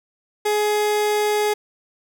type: tone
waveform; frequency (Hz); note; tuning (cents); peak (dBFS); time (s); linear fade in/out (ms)
30% pulse; 419.7; G#4; +18; -15; 0.45-1.54; 10
effects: none